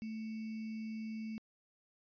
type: tone with sample-and-hold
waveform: sine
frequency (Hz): 220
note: A3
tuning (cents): 0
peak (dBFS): -39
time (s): 0.02-1.38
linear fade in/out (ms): 0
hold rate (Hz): 2450
effects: resampled to 11025 Hz